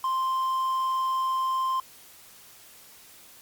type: tone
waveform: triangle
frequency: 1046.5 Hz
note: C6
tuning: in tune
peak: -22 dBFS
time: 0.04-1.8 s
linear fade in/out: 2 ms
effects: white hiss -51 dBFS RMS until 3.41 s + Opus 48 kbps